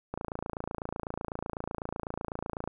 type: click train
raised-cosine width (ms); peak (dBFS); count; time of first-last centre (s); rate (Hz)
1; -20; 72; 0.14-2.676; 28
effects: none